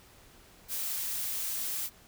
blue noise, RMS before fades -34 dBFS, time 0.68-1.9 s, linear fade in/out 50 ms, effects pink hiss -57 dBFS RMS until 2.07 s

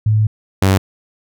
sine / sawtooth tone pair in turn, 107.7 / 95.95 Hz, A2 / G2, -37 / -37 cents, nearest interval major second, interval 200 cents, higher first, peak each -10 / -6 dBFS, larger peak second, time 0.06-0.27 / 0.62-0.78 s, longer first, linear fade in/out 5 ms, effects none

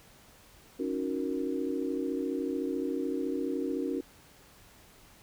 sine chord, D# minor seventh, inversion third, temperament equal with one note detuned, 277.2 / 311.1 / 366.8 / 466.2 Hz, C#4 / D#4 / F#4 / A#4, 0 / 0 / -15 / 0 cents, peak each -33 / -36 / -35 / -37 dBFS, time 0.79-4.01 s, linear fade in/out 10 ms, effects pink hiss -57 dBFS RMS until 5.22 s

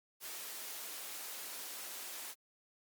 white high-pass noise, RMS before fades -45 dBFS, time 0.2-2.35 s, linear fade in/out 50 ms, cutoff 310 Hz, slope 12 dB/octave, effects Opus 48 kbps

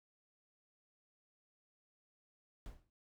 brown noise with exponential decay, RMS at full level -44 dBFS, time 2.66-2.9 s, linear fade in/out 0 ms, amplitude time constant 51 ms, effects none

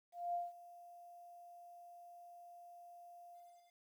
sine tone with ADSR envelope, 698.5 Hz, F5, in tune, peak -35 dBFS, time 0.12-3.75 s, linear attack 220 ms, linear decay 180 ms, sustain -19 dB, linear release 410 ms, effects 12-bit

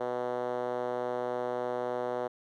5% pulse tone with band-pass filter, 123.47 Hz, B2, in tune, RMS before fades -33 dBFS, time 0-2.28 s, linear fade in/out 10 ms, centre 520 Hz, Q 2, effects none

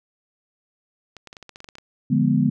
clicks, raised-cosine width 0.2 ms, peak -23 dBFS, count 12, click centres 1.167 / 1.273 / 1.329 / 1.368 / 1.427 / 1.493 / 1.559 / 1.604 / 1.644 / 1.688 / 1.754 / 1.784 s
sine chord, D diminished seventh, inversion none, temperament equal, 146.83 / 174.61 / 207.7 / 246.9 Hz, D3 / F3 / Ab3 / Cb4, 0 / 0 / 0 / 0 cents, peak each -21 / -24 / -21 / -20 dBFS, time 2.1-2.5 s, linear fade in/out 10 ms
effects none

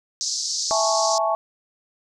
white band-pass noise, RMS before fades -26 dBFS, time 0.21-1.18 s, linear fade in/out 0 ms, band 4500 to 6600 Hz, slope 48 dB/octave
sine chord, A major seventh, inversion second, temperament equal, 659.3 / 830.6 / 880 / 1108.7 Hz, E5 / G#5 / A5 / C#6, 0 / 0 / 0 / 0 cents, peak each -22 / -26 / -26 / -25 dBFS, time 0.71-1.35 s, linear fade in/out 0 ms
effects none

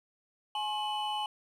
triangle tone cluster, 843 / 1072 / 2987 Hz, G#5 / C6 / F#7, +26 / +42 / +16 cents, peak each -31 / -39 / -35 dBFS, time 0.55-1.26 s, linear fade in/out 2 ms, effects none

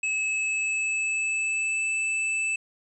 square tone with pitch glide, 2588 to 2632 Hz, E7 to E7, -32 to -3 cents, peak -25 dBFS, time 0.03-2.56 s, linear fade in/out 5 ms, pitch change +29 cents, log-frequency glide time 0.14-1.86 s, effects resampled to 24000 Hz + 10-bit

